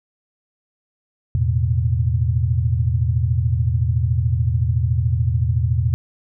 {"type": "chord", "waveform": "sine", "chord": "E suspended fourth", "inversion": "none", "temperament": "just", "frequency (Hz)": [82.41, 109.88, 123.61], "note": ["E2", "A2", "B2"], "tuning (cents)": [0, -2, 2], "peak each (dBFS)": -20, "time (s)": [1.35, 5.94], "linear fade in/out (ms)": 0, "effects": []}